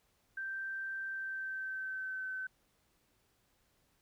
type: tone with pitch glide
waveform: sine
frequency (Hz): 1566 to 1527.6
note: G6 to G6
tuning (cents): -2 to -45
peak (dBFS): -37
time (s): 0.37-2.47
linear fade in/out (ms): 5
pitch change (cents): -43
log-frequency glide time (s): 1.07-2.26
effects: pink hiss -74 dBFS RMS until 4.01 s